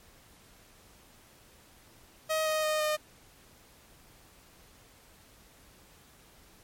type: tone with pitch steps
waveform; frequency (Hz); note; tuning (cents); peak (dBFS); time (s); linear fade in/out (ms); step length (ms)
sawtooth; 630 / 623.5 / 617 / 610.7; D#5 / D#5 / D#5 / D#5; +21 / +3 / -15 / -32; -23; 2.29-2.97; 20; 170
effects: pink hiss -58 dBFS RMS until 6.63 s + MP3 64 kbps